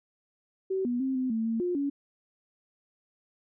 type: tone with pitch steps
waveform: sine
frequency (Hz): 381.2 / 243.4 / 264.8 / 257.2 / 223.8 / 226.8 / 355.9 / 281.9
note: G4 / B3 / C4 / C4 / A3 / A#3 / F4 / C#4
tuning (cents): -48 / -25 / +21 / -30 / +30 / -47 / +33 / +29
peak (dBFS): -26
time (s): 0.7-1.9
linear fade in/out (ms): 10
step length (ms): 150
effects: none